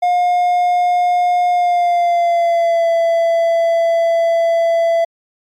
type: tone with pitch glide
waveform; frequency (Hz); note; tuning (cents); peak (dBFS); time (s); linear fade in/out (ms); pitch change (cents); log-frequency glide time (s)
triangle; 713 to 669.1; F5 to E5; +36 to +26; -9; 0.02-5.05; 10; -110; 1.5-2.88
effects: MP3 96 kbps